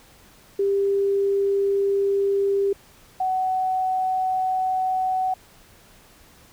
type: tone pair in turn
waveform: sine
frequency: 396.8 / 749.1 Hz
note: G4 / F#5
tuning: +21 / +21 cents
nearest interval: major seventh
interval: 1100 cents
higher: second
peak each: -18 / -20 dBFS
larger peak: first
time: 0.59-2.73 / 3.2-5.34 s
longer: neither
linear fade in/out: 5 ms
effects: pink hiss -52 dBFS RMS until 6.52 s